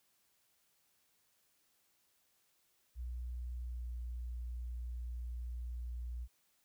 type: tone with pitch glide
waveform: sine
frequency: 60.9 to 60.06 Hz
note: B1 to B1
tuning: -24 to -48 cents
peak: -39 dBFS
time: 2.95-6.28 s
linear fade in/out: 50 ms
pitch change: -24 cents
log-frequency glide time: 3.65-3.81 s
effects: white hiss -75 dBFS RMS until 6.64 s